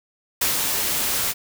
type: noise with ADSR envelope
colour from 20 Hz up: white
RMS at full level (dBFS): -20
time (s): 0.41-1.34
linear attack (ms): 6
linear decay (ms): 130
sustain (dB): -3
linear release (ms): 38
effects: none